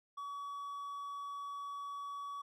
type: tone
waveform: triangle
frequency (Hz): 1134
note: C#6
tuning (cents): +39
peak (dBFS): -39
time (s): 0.17-2.42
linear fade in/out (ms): 10
effects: none